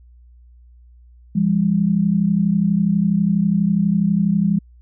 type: tone pair together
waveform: sine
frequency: 170 / 202.2 Hz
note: F3 / G#3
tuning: -46 / -46 cents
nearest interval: minor third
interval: 300 cents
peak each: -18 / -16 dBFS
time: 1.35-4.59 s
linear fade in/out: 10 ms
effects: added 60 Hz sine -44 dBFS peak until 4.81 s